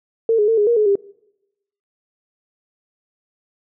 sine tone with pitch steps, 453.7 / 417.5 / 451.2 / 415 / 471.7 / 424.9 / 399.5 Hz, A#4 / G#4 / A4 / G#4 / A#4 / G#4 / G4, -47 / +9 / +44 / -1 / +20 / +40 / +33 cents, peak -12 dBFS, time 0.29-0.955 s, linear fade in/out 2 ms, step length 95 ms, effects noise-tail reverb RT60 0.9 s tail -24 dB re dry

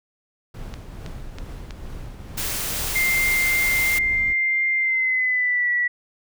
brown noise with tremolo, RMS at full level -33 dBFS, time 0.54-4.33 s, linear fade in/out 5 ms, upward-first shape triangle, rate 2.3 Hz, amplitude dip 40%
click train, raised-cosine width 0.2 ms, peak -19 dBFS, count 4, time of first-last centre 0.74-1.708 s, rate 3.1 Hz
white noise, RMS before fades -27 dBFS, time 2.37-3.99 s, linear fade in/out 10 ms
sine tone with pitch glide, 2099 to 1947.2 Hz, C7 to B6, +5 to -25 cents, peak -18 dBFS, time 2.95-5.88 s, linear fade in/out 10 ms, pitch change -130 cents, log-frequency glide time 4.78-5.71 s
effects none

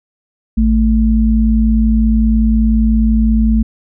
sine tone pair together, 55.2 / 220.8 Hz, A1 / A3, +6 / +6 cents, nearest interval 2 octaves, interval 2400 cents, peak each -11 dBFS, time 0.57-3.63 s, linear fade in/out 10 ms, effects none

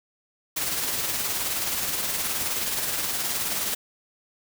white noise with tremolo, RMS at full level -26 dBFS, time 0.56-3.75 s, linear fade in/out 10 ms, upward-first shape sine, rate 19 Hz, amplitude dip 35%, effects none

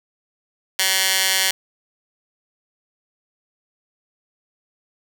15% pulse tone with high-pass filter, 190 Hz, F#3, 46 cents sharp, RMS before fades -19 dBFS, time 0.79-1.51 s, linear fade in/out 2 ms, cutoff 2400 Hz, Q 0.73, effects none

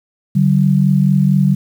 sine tone pair together, 145.71 / 190 Hz, D3 / F#3, -13 / +46 cents, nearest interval perfect fourth, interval 459 cents, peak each -12 dBFS, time 0.35-1.55 s, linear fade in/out 10 ms, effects 7-bit

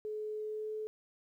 sine tone with pitch glide, 427.4 to 431.4 Hz, G#4 to A4, +50 to -34 cents, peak -36 dBFS, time 0.05-0.87 s, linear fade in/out 0 ms, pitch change +16 cents, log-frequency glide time 0.33-0.73 s, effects 12-bit

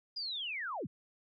sine linear sweep, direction down, 4978 to 83.9 Hz, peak -36 dBFS, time 0.16-0.87 s, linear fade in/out 10 ms, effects none

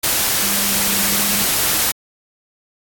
sine tone in noise, 200.4 Hz, G3, 38 cents sharp, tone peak -27 dBFS, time 0.42-1.44 s, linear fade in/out 10 ms, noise white, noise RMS -17 dBFS, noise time 0.03-1.92 s, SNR -13 dB, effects AAC 64 kbps

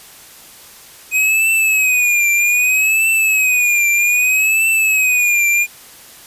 square tone with vibrato, 2510 Hz, D#7, 15 cents sharp, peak -12 dBFS, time 1.11-5.67 s, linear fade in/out 50 ms, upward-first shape triangle, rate 0.63 Hz, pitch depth 110 cents each way, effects white hiss -40 dBFS RMS until 6.26 s + resampled to 32000 Hz

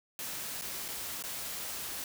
white noise with dropouts, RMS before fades -39 dBFS, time 0.19-2.04 s, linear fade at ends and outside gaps 1 ms, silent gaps 0.613-0.62 / 0.882-0.886 / 1.225-1.238 s, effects none

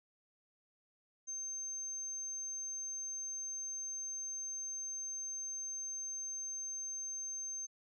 sine tone, 6300 Hz, G8, 8 cents sharp, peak -39 dBFS, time 1.27-7.67 s, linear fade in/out 20 ms, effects none

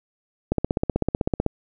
click train, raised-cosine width 2 ms, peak -7 dBFS, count 16, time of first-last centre 0.52-1.463 s, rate 15.9 Hz, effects none

